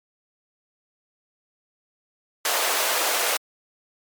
pink high-pass noise, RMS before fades -23 dBFS, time 2.45-3.37 s, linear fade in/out 2 ms, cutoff 480 Hz, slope 24 dB/octave, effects MP3 96 kbps

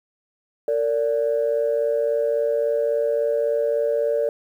sine tone pair together, 456.4 / 580 Hz, A#4 / D5, -37 / -22 cents, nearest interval major third, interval 415 cents, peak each -21 / -20 dBFS, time 0.68-4.29 s, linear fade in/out 2 ms, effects tanh soft clip ceiling -12 dBFS + 9-bit

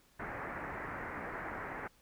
white low-pass noise, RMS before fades -42 dBFS, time 0.19-1.88 s, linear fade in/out 10 ms, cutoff 2000 Hz, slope 48 dB/octave, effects pink hiss -67 dBFS RMS until 2.01 s

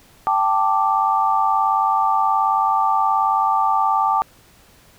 sine chord, G suspended second, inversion none, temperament equal with one note detuned, 781.3 / 880 / 1174.7 Hz, G5 / A5 / D6, -6 / 0 / 0 cents, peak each -20 / -19 / -19 dBFS, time 0.27-4.22 s, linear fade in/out 0 ms, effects pink hiss -51 dBFS RMS until 4.98 s

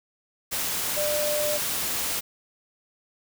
sine tone in noise, 596 Hz, D5, 25 cents sharp, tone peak -25 dBFS, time 0.96-1.58 s, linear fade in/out 20 ms, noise white, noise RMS -28 dBFS, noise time 0.51-2.21 s, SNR 0 dB, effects none

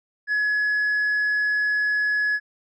sine tone with tanh clipping, 1692 Hz, G#6, 32 cents sharp, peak -20 dBFS, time 0.27-2.4 s, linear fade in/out 50 ms, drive 1 dB, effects none

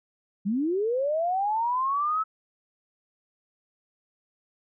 sine linear sweep, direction up, 185 to 1310 Hz, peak -23 dBFS, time 0.45-2.24 s, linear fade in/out 20 ms, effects none

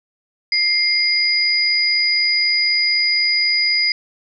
sine tone pair together, 2105 / 4912 Hz, C7 / D#8, +10 / -23 cents, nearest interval octave + minor third, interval 1467 cents, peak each -18 / -16 dBFS, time 0.52-3.92 s, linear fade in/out 2 ms, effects none

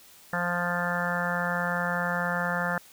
harmonic tone, 175.3 Hz, F3, 7 cents sharp, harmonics 1 / 3 / 4 / 5 / 6 / 7 / 8 / 9 / 10, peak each -32 / -34 / -35 / -36 / -38 / -37 / -33 / -36 / -32 dBFS, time 0.33-2.78 s, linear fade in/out 2 ms, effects white hiss -53 dBFS RMS until 2.92 s

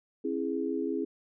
sine chord, C augmented, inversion none, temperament equal with one note detuned, 268.2 / 329.6 / 415.3 Hz, C4 / E4 / G#4, +43 / 0 / 0 cents, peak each -33 dBFS, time 0.24-1.05 s, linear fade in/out 10 ms, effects none

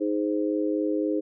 sine chord, Ab major, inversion second, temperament just, 311.5 / 415.3 / 519.1 Hz, Eb4 / Ab4 / C5, +2 / 0 / -14 cents, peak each -25 / -29 / -30 dBFS, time 0-1.21 s, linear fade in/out 20 ms, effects none

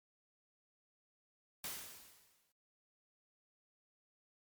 white noise with exponential decay, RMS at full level -41 dBFS, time 1.64-2.52 s, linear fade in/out 2 ms, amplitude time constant 190 ms, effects noise-tail reverb RT60 0.2 s tail -25 dB re dry + MP3 96 kbps

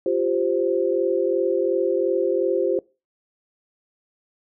sine chord, F suspended second, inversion none, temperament equal, 349.2 / 392 / 523.3 Hz, F4 / G4 / C5, 0 / 0 / 0 cents, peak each -23 dBFS, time 0.06-2.79 s, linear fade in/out 2 ms, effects noise-tail reverb RT60 0.3 s tail -23 dB re dry

